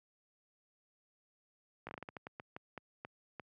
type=slowing click train; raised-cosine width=0.5 ms; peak=-29 dBFS; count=14; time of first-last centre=1.87-3.397 s; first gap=18 ms; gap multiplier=1.28; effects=high-pass 100 Hz 12 dB/octave